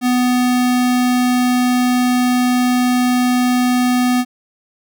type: tone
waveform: square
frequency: 248.7 Hz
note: B3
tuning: 12 cents sharp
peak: -13 dBFS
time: 0.01-4.25 s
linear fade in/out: 50 ms
effects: none